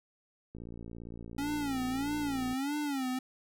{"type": "click train", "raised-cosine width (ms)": 3, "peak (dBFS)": -32, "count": 115, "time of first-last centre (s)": [0.55, 2.529], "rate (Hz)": 57.6}
{"type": "tone with vibrato", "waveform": "square", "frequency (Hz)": 275.2, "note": "C#4", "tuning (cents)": -12, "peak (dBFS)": -32, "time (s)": [1.38, 3.19], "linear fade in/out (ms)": 5, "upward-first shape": "sine", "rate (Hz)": 1.6, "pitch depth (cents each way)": 140}
{"effects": []}